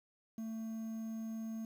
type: tone with quantisation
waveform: triangle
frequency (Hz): 222.9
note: A3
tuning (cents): +23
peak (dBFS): -37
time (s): 0.38-1.65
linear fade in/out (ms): 2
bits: 10
effects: none